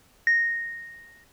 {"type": "tone with exponential decay", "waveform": "sine", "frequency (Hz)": 1859, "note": "A#6", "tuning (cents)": -5, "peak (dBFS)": -14, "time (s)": [0.27, 1.24], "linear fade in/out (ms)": 1, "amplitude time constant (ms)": 210, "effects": ["tanh soft clip ceiling -14 dBFS", "pink hiss -59 dBFS RMS until 1.32 s"]}